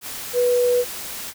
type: tone in noise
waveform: sine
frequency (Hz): 490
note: B4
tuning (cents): -14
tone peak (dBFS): -15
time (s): 0.33-0.85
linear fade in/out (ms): 50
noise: white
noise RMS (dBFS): -32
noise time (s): 0.01-1.34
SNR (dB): +14
effects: none